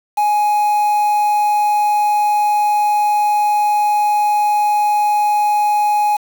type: tone with quantisation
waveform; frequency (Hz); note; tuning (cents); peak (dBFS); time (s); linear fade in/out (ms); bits
triangle; 835; G#5; +9; -10; 0.17-6.17; 10; 5
effects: none